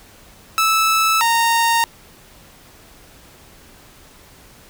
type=tone pair in turn; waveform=sawtooth; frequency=1311 / 924.5 Hz; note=E6 / A#5; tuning=-10 / -15 cents; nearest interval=tritone; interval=605 cents; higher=first; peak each=-10 dBFS; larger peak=neither; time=0.58-1.21 / 1.21-1.84 s; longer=neither; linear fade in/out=0 ms; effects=pink hiss -46 dBFS RMS until 4.69 s